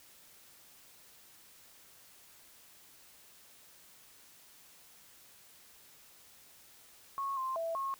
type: tone with pitch steps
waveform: sine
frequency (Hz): 1098 / 1049 / 661 / 1086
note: C#6 / C6 / E5 / C#6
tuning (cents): -17 / +4 / +5 / -36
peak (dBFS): -33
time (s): 7.18-7.94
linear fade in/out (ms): 0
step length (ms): 190
effects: white hiss -59 dBFS RMS until 7.99 s